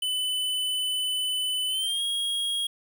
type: tone with pitch glide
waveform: square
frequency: 3008 to 3280 Hz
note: F#7 to G#7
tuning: +28 to -22 cents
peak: -26 dBFS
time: 0.02-2.67 s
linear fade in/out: 5 ms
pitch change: +150 cents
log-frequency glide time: 1.68-2.02 s
effects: 9-bit